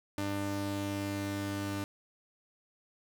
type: tone pair together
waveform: sawtooth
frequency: 99.58 / 298.6 Hz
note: G2 / D4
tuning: +28 / +29 cents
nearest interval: octave + perfect fifth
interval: 1901 cents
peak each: -33 / -32 dBFS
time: 0.18-1.84 s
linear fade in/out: 0 ms
effects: none